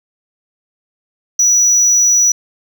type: tone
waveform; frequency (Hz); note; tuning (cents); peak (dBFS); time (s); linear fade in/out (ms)
sine; 5880; F#8; -12; -5; 1.39-2.32; 5
effects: tanh soft clip ceiling -7 dBFS + 7-bit